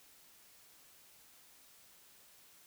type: silence
effects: white hiss -62 dBFS RMS until 2.66 s